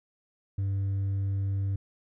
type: tone with hard clipping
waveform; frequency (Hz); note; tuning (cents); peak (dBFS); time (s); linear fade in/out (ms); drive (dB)
triangle; 98; G2; 0; -25; 0.58-1.76; 5; 1
effects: none